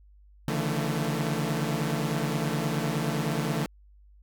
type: tone cluster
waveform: sawtooth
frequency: 142.1 / 151.7 / 168.2 / 222.8 Hz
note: C#3 / D#3 / E3 / A3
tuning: +43 / -44 / +35 / +22 cents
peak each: -28 dBFS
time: 0.48-3.66 s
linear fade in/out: 0 ms
effects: added 50 Hz sine -52 dBFS peak until 4.22 s